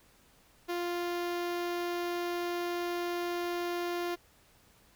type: tone with notch filter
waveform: sawtooth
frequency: 349.2 Hz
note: F4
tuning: in tune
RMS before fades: -34 dBFS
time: 0.68-4.16 s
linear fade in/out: 20 ms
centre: 8400 Hz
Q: 1.1
effects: pink hiss -63 dBFS RMS until 4.95 s